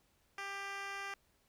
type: tone with band-pass filter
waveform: 10% pulse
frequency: 396.1 Hz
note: G4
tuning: 18 cents sharp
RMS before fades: -43 dBFS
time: 0.38-1.14 s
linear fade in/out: 2 ms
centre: 2100 Hz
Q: 0.6
effects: pink hiss -73 dBFS RMS until 1.48 s